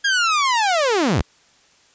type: linear sweep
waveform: sawtooth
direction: down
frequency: 1648 to 45.61 Hz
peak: -12 dBFS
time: 0.04-1.22 s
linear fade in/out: 10 ms
effects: white hiss -55 dBFS RMS until 1.94 s + resampled to 16000 Hz